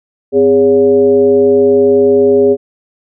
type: tone with frequency modulation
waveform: sine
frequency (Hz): 409.3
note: G#4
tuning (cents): -25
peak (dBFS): -5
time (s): 0.32-2.57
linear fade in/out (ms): 50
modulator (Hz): 153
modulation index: 0.72
effects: none